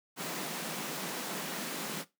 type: high-pass noise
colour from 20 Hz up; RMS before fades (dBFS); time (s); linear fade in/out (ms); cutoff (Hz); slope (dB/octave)
pink; -38; 0.16-2.05; 50; 150; 96
effects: noise-tail reverb RT60 0.2 s tail -17 dB re dry